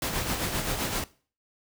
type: noise with tremolo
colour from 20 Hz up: pink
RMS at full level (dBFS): -28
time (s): 0.02-1.04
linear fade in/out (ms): 2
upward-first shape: sine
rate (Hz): 7.7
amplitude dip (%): 45
effects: noise-tail reverb RT60 0.4 s tail -19 dB re dry